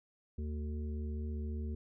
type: harmonic tone with a mistuned harmonic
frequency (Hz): 74.8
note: D2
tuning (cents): +32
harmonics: 1 / 3 / 5 / 6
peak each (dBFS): -36 / -44 / -50 / -56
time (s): 0.38-1.75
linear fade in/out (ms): 5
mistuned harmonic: 1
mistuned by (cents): +30
effects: none